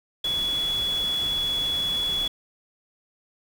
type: tone in noise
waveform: sine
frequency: 3387 Hz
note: G#7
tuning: 33 cents sharp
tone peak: -23 dBFS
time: 0.24-2.28 s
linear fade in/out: 5 ms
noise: pink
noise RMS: -37 dBFS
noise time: 0.24-2.28 s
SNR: +11 dB
effects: none